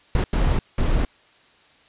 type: noise bursts at uneven times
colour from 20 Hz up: brown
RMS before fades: -19 dBFS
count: 3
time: 0.15-0.24 / 0.33-0.59 / 0.78-1.05 s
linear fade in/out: 2 ms
effects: white hiss -55 dBFS RMS until 1.88 s + resampled to 8000 Hz